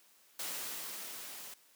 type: noise with level ramp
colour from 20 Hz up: white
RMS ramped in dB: -39 to -48 dBFS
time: 0.39-1.54 s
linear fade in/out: 5 ms
effects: white hiss -65 dBFS RMS until 1.75 s + high-pass 200 Hz 12 dB/octave